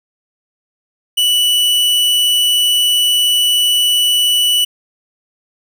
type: tone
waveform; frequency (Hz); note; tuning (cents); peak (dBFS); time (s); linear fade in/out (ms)
45% pulse; 2959; F#7; -1; -10; 1.17-4.65; 10
effects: none